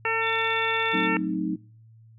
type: harmonic tone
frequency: 450 Hz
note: A4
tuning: 39 cents sharp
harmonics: 1 / 2 / 3 / 4 / 5 / 6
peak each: -30 / -30 / -30 / -30 / -30 / -30 dBFS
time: 0.05-1.17 s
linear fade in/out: 2 ms
type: tone with tremolo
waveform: sine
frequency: 3520 Hz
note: A7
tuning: in tune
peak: -30 dBFS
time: 0.21-1.1 s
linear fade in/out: 50 ms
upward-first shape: square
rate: 17 Hz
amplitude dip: 45%
type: chord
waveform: sine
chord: F# diminished seventh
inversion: none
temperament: equal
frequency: 185 / 220 / 261.6 / 311.1 Hz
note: F#3 / A3 / C4 / Eb4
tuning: 0 / 0 / 0 / 0 cents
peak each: -29 / -34 / -33 / -28 dBFS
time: 0.93-1.56 s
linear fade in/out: 10 ms
effects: noise-tail reverb RT60 0.5 s tail -25 dB re dry + added 112 Hz sine -49 dBFS peak until 2.18 s